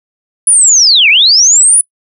sine linear two-way sweep, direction down then up, 10010 to 2176 to 10010 Hz, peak -3 dBFS, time 0.47-1.81 s, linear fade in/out 2 ms, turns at 1.09 s, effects noise-tail reverb RT60 0.1 s tail -25 dB re dry

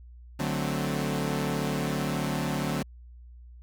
sawtooth chord, D dominant seventh, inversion none, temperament equal, 146.83 / 185 / 220 / 261.6 Hz, D3 / F#3 / A3 / C4, 0 / 0 / 0 / 0 cents, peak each -27 / -29 / -30 / -30 dBFS, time 0.39-2.83 s, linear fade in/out 10 ms, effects added 60 Hz sine -45 dBFS peak until 3.62 s

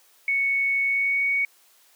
sine tone with pitch glide, 2217 to 2234 Hz, C#7 to C#7, 0 to +13 cents, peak -20 dBFS, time 0.28-1.45 s, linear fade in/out 2 ms, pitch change +13 cents, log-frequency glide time 0.85-1.23 s, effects white hiss -58 dBFS RMS until 1.95 s + high-pass 400 Hz 12 dB/octave

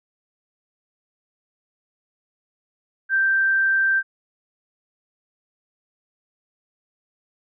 sine tone, 1568 Hz, G6, in tune, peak -16 dBFS, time 3.09-4.03 s, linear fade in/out 50 ms, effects none

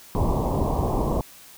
pink low-pass noise, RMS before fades -23 dBFS, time 0.15-1.21 s, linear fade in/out 0 ms, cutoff 1100 Hz, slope 96 dB/octave, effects white hiss -47 dBFS RMS until 1.57 s

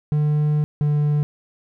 triangle tone pair in turn, 149.9 / 147.92 Hz, D3 / D3, +36 / +13 cents, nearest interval unison, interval 23 cents, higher first, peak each -14 dBFS, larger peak neither, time 0.12-0.64 / 0.81-1.23 s, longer first, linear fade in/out 0 ms, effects none

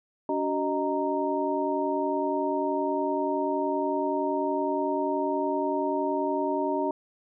sine tone cluster, 286.1 / 376.7 / 620 / 929 Hz, D4 / F#4 / D#5 / A#5, -45 / +31 / -6 / -6 cents, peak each -30 dBFS, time 0.29-6.91 s, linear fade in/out 2 ms, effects none

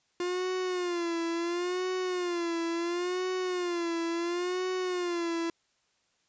45% pulse tone with vibrato, 351.6 Hz, F4, 12 cents sharp, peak -29 dBFS, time 0.2-5.5 s, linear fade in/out 2 ms, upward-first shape sine, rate 0.72 Hz, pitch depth 90 cents each way, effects white hiss -72 dBFS RMS until 6.28 s + resampled to 16000 Hz

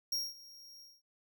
45% pulse tone with ADSR envelope, 5588 Hz, F8, in tune, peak -31 dBFS, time 0.12-1.02 s, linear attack 5 ms, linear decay 210 ms, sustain -21 dB, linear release 210 ms, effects none

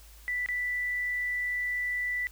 sine tone with dropouts, 1975.5 Hz, B6, in tune, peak -28 dBFS, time 0.28-2.27 s, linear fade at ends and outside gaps 0 ms, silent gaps 0.461-0.487 s, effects added 53 Hz sine -50 dBFS peak until 2.31 s + white hiss -56 dBFS RMS until 2.31 s

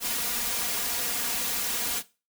white noise with comb filter, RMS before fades -29 dBFS, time 0-2.03 s, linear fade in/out 50 ms, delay 4.2 ms, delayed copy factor +0.95, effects noise-tail reverb RT60 0.3 s tail -18 dB re dry

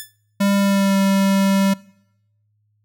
5% pulse tone with exponential decay, 1743 Hz, A6, 17 cents flat, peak -17 dBFS, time 0-0.16 s, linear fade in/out 0 ms, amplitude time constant 33 ms
square tone with pitch glide, 199.2 to 195.21 Hz, G3 to G3, +28 to -7 cents, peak -15 dBFS, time 0.4-1.74 s, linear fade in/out 10 ms, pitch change -35 cents, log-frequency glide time 0.55-0.97 s
effects noise-tail reverb RT60 0.8 s tail -23 dB re dry + added 105 Hz sine -62 dBFS peak until 2.84 s

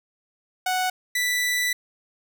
sawtooth tone pair in turn, 740 / 1975.6 Hz, F#5 / B6, 0 / 0 cents, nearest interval octave + perfect fourth, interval 1700 cents, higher second, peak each -18 dBFS, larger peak neither, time 0.66-0.9 / 1.15-1.73 s, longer second, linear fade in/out 5 ms, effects none

